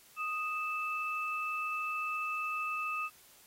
sine tone pair together, 1244.5 / 2631 Hz, D#6 / E7, 0 / -4 cents, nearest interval octave + minor second, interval 1296 cents, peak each -35 / -36 dBFS, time 0.16-3.1 s, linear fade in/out 50 ms, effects white hiss -60 dBFS RMS until 3.46 s + AAC 48 kbps

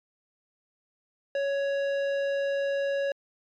sine tone with tanh clipping, 557 Hz, C#5, 8 cents sharp, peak -27 dBFS, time 1.35-3.12 s, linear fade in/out 2 ms, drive 13 dB, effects MP3 96 kbps

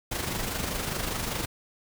pink noise with amplitude modulation, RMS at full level -29 dBFS, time 0.11-1.46 s, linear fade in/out 10 ms, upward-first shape sine, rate 25 Hz, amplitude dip 50%, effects none

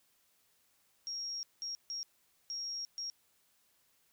sine tone bursts at uneven times, 5588 Hz, F8, in tune, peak -37 dBFS, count 5, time 1.07-1.43 / 1.62-1.75 / 1.9-2.03 / 2.5-2.85 / 2.98-3.1 s, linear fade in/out 0 ms, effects white hiss -72 dBFS RMS until 4.12 s

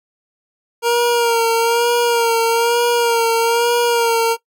25% pulse tone with vibrato, 467.4 Hz, A#4, 5 cents sharp, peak -9 dBFS, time 0.82-4.37 s, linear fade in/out 50 ms, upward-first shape sine, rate 1.1 Hz, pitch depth 37 cents each way, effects noise-tail reverb RT60 0.1 s tail -19 dB re dry

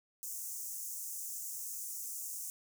pink high-pass noise, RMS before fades -42 dBFS, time 0.23-2.5 s, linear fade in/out 0 ms, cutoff 6200 Hz, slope 48 dB/octave, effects none

